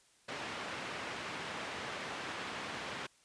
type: band-pass noise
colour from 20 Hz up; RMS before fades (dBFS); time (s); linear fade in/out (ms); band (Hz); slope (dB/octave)
white; -42; 0.28-3.07; 10; 110 to 2300; 12
effects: white hiss -67 dBFS RMS until 3.24 s + resampled to 22050 Hz